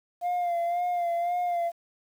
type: tone with vibrato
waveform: sine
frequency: 698.5 Hz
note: F5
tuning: in tune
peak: -22 dBFS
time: 0.21-1.72 s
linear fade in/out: 50 ms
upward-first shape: sine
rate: 1.9 Hz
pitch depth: 39 cents each way
effects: tanh soft clip ceiling -24 dBFS + 9-bit